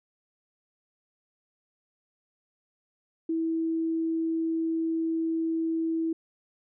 sine tone, 326 Hz, E4, 19 cents flat, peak -25 dBFS, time 3.29-6.13 s, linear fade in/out 5 ms, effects none

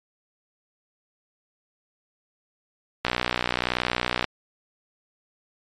click train, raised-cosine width 0.3 ms, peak -6 dBFS, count 74, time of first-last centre 3.05-4.243 s, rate 61.2 Hz, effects MP3 64 kbps

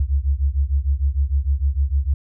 sine beating tone pair, 66.5 / 73.1 Hz, C2 / D2, +29 / -7 cents, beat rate 6.6 Hz, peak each -19 / -20 dBFS, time 0-2.14 s, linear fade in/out 5 ms, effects none

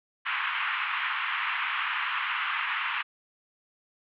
pink band-pass noise, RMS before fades -30 dBFS, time 0.25-3.03 s, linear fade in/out 20 ms, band 1000 to 3000 Hz, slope 48 dB/octave, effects none

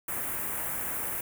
white band-stop noise, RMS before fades -33 dBFS, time 0.08-1.21 s, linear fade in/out 5 ms, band 2200 to 9400 Hz, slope 24 dB/octave, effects none

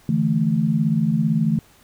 sine chord, D suspended second, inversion none, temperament equal, 146.83 / 164.81 / 220 Hz, D3 / E3 / A3, 0 / 0 / 0 cents, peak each -23 / -20 / -20 dBFS, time 0.09-1.59 s, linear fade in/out 2 ms, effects pink hiss -53 dBFS RMS until 1.83 s

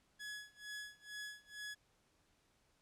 sawtooth tone with tremolo, 1688 Hz, G#6, 28 cents sharp, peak -40 dBFS, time 0.19-1.75 s, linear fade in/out 20 ms, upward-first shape sine, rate 2.2 Hz, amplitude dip 95%, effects pink hiss -75 dBFS RMS until 2.81 s + low-pass 10000 Hz 12 dB/octave

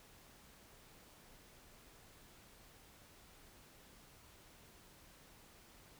silence, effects pink hiss -62 dBFS RMS until 5.99 s

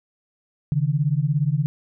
sine beating tone pair, 138.59 / 155.59 Hz, C#3 / D#3, 0 / 0 cents, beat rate 17 Hz, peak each -21 dBFS, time 0.72-1.66 s, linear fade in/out 0 ms, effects none

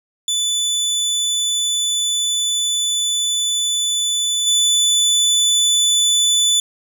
25% pulse tone with level steps, 3489 Hz, A7, 15 cents flat, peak -13 / -9 dBFS, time 0.28-6.6 s, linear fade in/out 2 ms, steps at 4.46 s, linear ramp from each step 20 ms, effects none

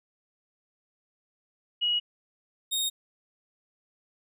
sine / sawtooth tone pair in turn, 2904 / 3715 Hz, F#7 / A#7, -33 / -7 cents, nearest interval major third, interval 426 cents, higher second, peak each -23 dBFS, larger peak neither, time 1.81-2 / 2.71-2.9 s, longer neither, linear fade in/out 20 ms, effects none

